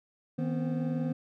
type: tone cluster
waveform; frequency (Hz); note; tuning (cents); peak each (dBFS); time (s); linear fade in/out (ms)
triangle; 158 / 244.7 / 265.1 / 520; D#3 / B3 / C4 / C5; +27 / -16 / +23 / -11; -30 / -30 / -36 / -38; 0.38-1.13; 10
effects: none